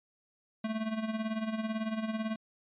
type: tone with tremolo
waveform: square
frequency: 220 Hz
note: A3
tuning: in tune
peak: -30 dBFS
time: 0.64-2.36 s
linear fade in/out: 5 ms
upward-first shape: sine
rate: 18 Hz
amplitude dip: 65%
effects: resampled to 8000 Hz